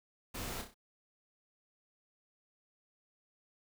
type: noise with echo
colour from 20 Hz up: pink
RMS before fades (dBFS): -42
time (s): 0.34-0.62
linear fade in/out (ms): 10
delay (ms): 31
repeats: 4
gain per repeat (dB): -6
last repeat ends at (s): 0.744
effects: none